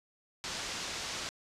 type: low-pass noise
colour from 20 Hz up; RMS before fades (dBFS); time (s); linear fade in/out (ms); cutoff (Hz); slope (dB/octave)
white; -39; 0.44-1.29; 0; 6500; 24
effects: resampled to 32000 Hz